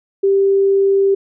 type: tone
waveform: sine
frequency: 392.7 Hz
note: G4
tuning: 3 cents sharp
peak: -10 dBFS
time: 0.23-1.15 s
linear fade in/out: 10 ms
effects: none